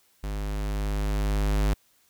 square tone with level ramp, 51 Hz, G#1, 31 cents flat, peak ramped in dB -30 to -21 dBFS, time 0.23-1.74 s, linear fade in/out 10 ms, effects white hiss -64 dBFS RMS until 2.09 s

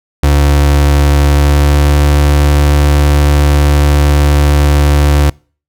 35% pulse tone with pitch glide, 72 to 72.75 Hz, D2 to D2, -34 to -16 cents, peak -4 dBFS, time 0.23-5.3 s, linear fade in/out 5 ms, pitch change +18 cents, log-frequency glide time 1.35-1.98 s, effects noise-tail reverb RT60 0.4 s tail -26 dB re dry

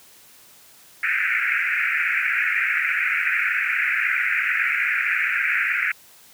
white band-pass noise, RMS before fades -22 dBFS, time 1.03-5.92 s, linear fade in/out 5 ms, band 1400 to 2500 Hz, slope 96 dB/octave, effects white hiss -50 dBFS RMS until 6.33 s + high-pass 60 Hz 12 dB/octave

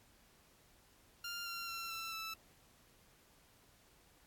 15% pulse tone with pitch steps, 1396.9 / 1376.9 / 1357.1 / 1337.7 / 1318.5 Hz, F6 / F6 / E6 / E6 / E6, 0 / -25 / +50 / +25 / 0 cents, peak -35 dBFS, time 1.24-2.34 s, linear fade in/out 5 ms, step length 220 ms, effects pink hiss -67 dBFS RMS until 4.26 s + AAC 64 kbps

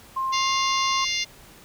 sine tone with pitch glide, 1058 to 1071.5 Hz, C6 to C6, +19 to +41 cents, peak -23 dBFS, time 0.16-1.05 s, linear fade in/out 10 ms, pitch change +22 cents, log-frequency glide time 0.29-0.51 s
harmonic tone, 700 Hz, F5, 4 cents sharp, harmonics 3 / 4 / 5 / 6 / 7 / 8 / 9, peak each -29 / -30 / -31 / -32 / -32 / -33 / -34 dBFS, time 0.32-1.25 s, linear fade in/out 20 ms
effects pink hiss -49 dBFS RMS until 1.64 s

